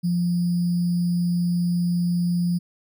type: tone with sample-and-hold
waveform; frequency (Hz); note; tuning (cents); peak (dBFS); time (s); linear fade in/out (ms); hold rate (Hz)
sine; 174.61; F3; 0; -19; 0.03-2.59; 20; 4900
effects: none